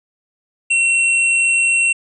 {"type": "tone", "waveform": "square", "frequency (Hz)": 2722, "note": "F7", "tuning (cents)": -45, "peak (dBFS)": -13, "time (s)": [0.7, 1.93], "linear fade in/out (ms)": 10, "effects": ["resampled to 22050 Hz"]}